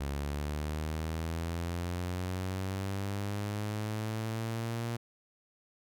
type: linear sweep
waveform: sawtooth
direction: up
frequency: 69.3 to 117.9 Hz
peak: -29 dBFS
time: 0-4.97 s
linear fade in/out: 10 ms
effects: none